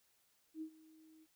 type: tone with ADSR envelope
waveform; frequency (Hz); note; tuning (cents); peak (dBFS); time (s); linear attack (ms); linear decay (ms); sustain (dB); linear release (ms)
sine; 316; D#4; +27; -40; 0.54-1.27; 75; 82; -20; 44
effects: white hiss -75 dBFS RMS until 1.35 s